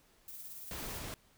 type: noise with tremolo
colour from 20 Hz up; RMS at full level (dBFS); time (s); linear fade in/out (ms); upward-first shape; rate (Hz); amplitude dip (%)
violet; -46; 0.28-0.99; 2; sine; 18; 35
type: noise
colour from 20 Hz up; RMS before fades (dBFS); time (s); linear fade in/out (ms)
pink; -43; 0.71-1.14; 0
effects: pink hiss -67 dBFS RMS until 1.37 s

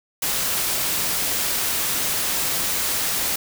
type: noise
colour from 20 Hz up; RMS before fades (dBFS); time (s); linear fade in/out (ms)
white; -23; 0.22-3.36; 5
effects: none

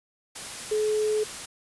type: tone in noise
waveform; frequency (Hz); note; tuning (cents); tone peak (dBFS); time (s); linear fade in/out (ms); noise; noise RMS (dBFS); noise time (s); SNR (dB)
sine; 427.3; G#4; +49; -22; 0.71-1.24; 10; white; -37; 0.35-1.46; +12
effects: resampled to 24000 Hz

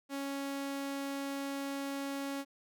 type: tone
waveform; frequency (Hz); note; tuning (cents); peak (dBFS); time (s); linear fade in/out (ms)
sawtooth; 277.2; C#4; 0; -32; 0.09-2.45; 50
effects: none

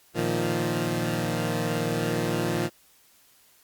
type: chord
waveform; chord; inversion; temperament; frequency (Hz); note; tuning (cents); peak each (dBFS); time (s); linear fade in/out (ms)
15% pulse; Bb suspended fourth; none; equal; 116.54 / 155.56 / 174.61; Bb2 / Eb3 / F3; 0 / 0 / 0; -23; 0.14-2.7; 50
effects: white hiss -59 dBFS RMS until 3.63 s + Opus 48 kbps

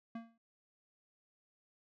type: tone with exponential decay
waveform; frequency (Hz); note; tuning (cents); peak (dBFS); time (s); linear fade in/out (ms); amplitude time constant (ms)
square; 229.3; A#3; -28; -40; 0.15-0.38; 5; 49
effects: low-pass 2000 Hz 12 dB/octave

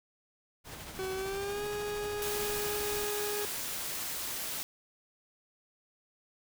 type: noise with tremolo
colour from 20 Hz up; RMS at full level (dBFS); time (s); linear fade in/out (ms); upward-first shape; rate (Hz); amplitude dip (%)
pink; -43; 0.64-3.08; 50; sine; 13; 35
type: tone with pitch glide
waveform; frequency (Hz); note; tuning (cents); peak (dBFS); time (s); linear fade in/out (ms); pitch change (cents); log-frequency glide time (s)
40% pulse; 378.1 to 414.7; F#4 to G#4; +38 to -3; -33; 0.99-3.45; 0; +159; 1.14-1.64
type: noise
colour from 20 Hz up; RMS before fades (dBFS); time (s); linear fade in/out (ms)
white; -37; 2.22-4.63; 0
effects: none

